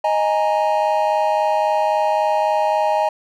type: chord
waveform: triangle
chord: D# suspended fourth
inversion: none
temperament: just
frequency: 622.3 / 829.7 / 933.4 Hz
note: D#5 / G#5 / A#5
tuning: 0 / -2 / +2 cents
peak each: -17 / -17 / -20 dBFS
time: 0.04-3.09 s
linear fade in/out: 5 ms
effects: none